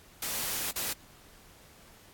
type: noise with dropouts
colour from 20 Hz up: white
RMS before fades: -33 dBFS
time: 0.22-0.93 s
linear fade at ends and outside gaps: 5 ms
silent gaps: 0.713-0.758 s
effects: pink hiss -56 dBFS RMS until 2.13 s + AAC 64 kbps